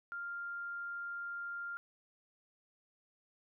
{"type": "tone", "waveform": "sine", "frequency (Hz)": 1396.9, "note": "F6", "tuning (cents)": 0, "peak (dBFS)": -39, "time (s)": [0.12, 1.77], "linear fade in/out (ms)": 0, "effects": []}